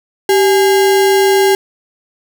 sine tone with sample-and-hold, 388.6 Hz, G4, 15 cents flat, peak -7 dBFS, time 0.29-1.55 s, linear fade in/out 2 ms, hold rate 1225 Hz, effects none

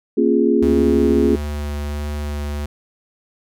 sine chord, Bb minor seventh, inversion none, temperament equal with one note detuned, 233.1 / 273.5 / 349.2 / 415.3 Hz, Bb3 / Db4 / F4 / Ab4, 0 / -23 / 0 / 0 cents, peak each -18 dBFS, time 0.17-1.36 s, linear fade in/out 10 ms
square tone with vibrato, 73.42 Hz, D2, in tune, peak -23 dBFS, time 0.62-2.66 s, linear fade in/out 5 ms, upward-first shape sine, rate 1.5 Hz, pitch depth 11 cents each way
effects none

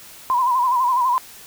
sine tone with vibrato, 1001 Hz, B5, 23 cents sharp, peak -15 dBFS, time 0.3-1.18 s, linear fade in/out 0 ms, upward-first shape sine, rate 12 Hz, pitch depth 87 cents each way, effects white hiss -42 dBFS RMS until 1.46 s

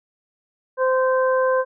harmonic tone, 518 Hz, C5, 17 cents flat, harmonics 1 / 2 / 3, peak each -17 / -23 / -27 dBFS, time 0.77-1.65 s, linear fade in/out 50 ms, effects none

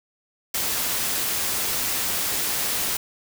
white noise, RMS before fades -25 dBFS, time 0.54-2.97 s, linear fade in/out 5 ms, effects none

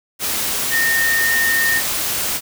sine tone in noise, 1834 Hz, A#6, 29 cents flat, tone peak -15 dBFS, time 0.7-1.82 s, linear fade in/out 50 ms, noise white, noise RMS -21 dBFS, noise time 0.19-2.41 s, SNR +3 dB, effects none

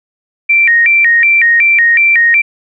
sine tone with vibrato, 2093 Hz, C7, in tune, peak -5 dBFS, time 0.49-2.42 s, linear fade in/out 10 ms, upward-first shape square, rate 2.7 Hz, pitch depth 200 cents each way, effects none

